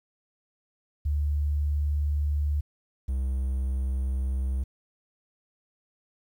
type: tone pair in turn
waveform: sine / triangle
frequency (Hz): 73.42 / 65.41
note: D2 / C2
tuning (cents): 0 / 0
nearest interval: major second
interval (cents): 200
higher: first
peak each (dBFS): -23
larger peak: neither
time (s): 1.05-2.61 / 3.08-4.64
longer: neither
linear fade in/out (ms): 10
effects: 10-bit